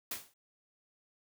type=noise with exponential decay; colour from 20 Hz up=white; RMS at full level=-34 dBFS; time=0.11-0.34 s; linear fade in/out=5 ms; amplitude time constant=48 ms; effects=none